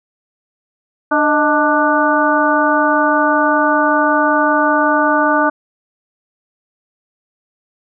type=harmonic tone with a mistuned harmonic; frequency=295.8 Hz; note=D4; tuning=13 cents sharp; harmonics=1 / 2 / 3 / 4 / 5; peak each=-17 / -17 / -17 / -17 / -17 dBFS; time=1.11-5.5 s; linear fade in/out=10 ms; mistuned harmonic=2; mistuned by=+76 cents; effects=none